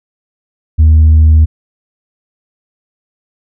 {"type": "tone with tanh clipping", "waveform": "sine", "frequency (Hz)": 78.4, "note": "D#2", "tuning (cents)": 14, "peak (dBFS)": -3, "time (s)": [0.78, 1.46], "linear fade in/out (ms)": 20, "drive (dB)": 1, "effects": []}